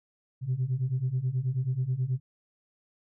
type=beating tone pair; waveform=sine; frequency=123.47 / 132.77 Hz; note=B2 / C3; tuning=0 / +26 cents; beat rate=9.3 Hz; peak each=-29 / -27 dBFS; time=0.41-2.2 s; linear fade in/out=50 ms; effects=tanh soft clip ceiling -21 dBFS